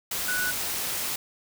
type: tone in noise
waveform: sine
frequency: 1480 Hz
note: F#6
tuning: in tune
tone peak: -26 dBFS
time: 0.28-0.51 s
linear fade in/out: 5 ms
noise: white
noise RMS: -30 dBFS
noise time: 0.11-1.16 s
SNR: +1 dB
effects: none